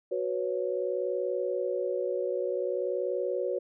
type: chord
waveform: sine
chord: F# suspended fourth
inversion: none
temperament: equal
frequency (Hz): 370 / 493.9 / 554.4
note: F#4 / B4 / C#5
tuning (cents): 0 / 0 / 0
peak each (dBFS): -32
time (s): 0.11-3.59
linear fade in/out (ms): 10
effects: none